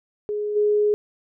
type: tone with level steps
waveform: sine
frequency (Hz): 417.8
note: G#4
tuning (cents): +10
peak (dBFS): -23 / -16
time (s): 0.29-0.94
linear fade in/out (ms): 0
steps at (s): 0.55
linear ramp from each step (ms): 20
effects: none